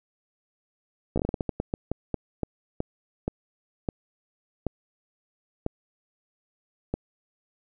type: slowing click train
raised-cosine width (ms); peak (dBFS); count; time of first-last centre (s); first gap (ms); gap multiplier
2; -13; 20; 1.16-6.94; 15; 1.28
effects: none